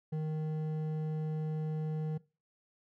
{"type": "tone with hard clipping", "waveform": "sine", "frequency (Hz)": 155.56, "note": "D#3", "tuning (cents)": 0, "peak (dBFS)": -34, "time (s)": [0.12, 2.18], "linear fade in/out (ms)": 10, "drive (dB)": 8, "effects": ["noise-tail reverb RT60 0.3 s tail -20 dB re dry"]}